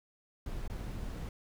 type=noise with dropouts; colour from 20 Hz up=brown; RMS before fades=-39 dBFS; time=0.46-1.29 s; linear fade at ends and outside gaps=2 ms; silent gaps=0.678-0.698 s; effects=none